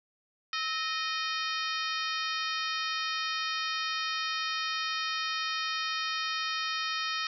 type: harmonic tone with a mistuned harmonic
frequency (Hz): 618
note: D#5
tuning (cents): -12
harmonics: 2 / 3 / 4 / 5 / 6 / 7 / 8 / 9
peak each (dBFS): -35 / -37 / -38 / -39 / -40 / -40 / -41 / -42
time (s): 0.53-7.27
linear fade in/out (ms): 2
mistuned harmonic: 2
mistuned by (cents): +81
effects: none